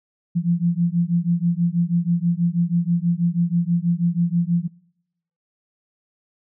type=beating tone pair; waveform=sine; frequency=169 / 175.2 Hz; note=E3 / F3; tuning=+43 / +6 cents; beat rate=6.2 Hz; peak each=-20 dBFS; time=0.35-4.68 s; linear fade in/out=20 ms; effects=noise-tail reverb RT60 0.8 s tail -25 dB re dry